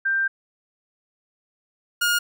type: tone pair in turn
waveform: sine / sawtooth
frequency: 1575 / 1426.6 Hz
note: G6 / F6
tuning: +8 / +36 cents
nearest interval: major second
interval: 172 cents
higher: first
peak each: -19 / -15 dBFS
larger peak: second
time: 0.05-0.28 / 2.01-2.19 s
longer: first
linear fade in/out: 10 ms
effects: none